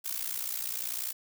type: noise with amplitude modulation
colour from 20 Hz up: blue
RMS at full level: -31 dBFS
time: 0.04-1.13 s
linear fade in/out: 20 ms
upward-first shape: sine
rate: 60.3 Hz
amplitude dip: 85%
effects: none